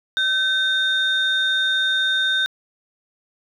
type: tone pair together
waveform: sine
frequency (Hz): 1536 / 3656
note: G6 / A#7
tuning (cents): -36 / -34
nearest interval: octave + minor third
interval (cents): 1502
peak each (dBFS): -19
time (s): 0.17-2.46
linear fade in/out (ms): 0
effects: tanh soft clip ceiling -11 dBFS + 9-bit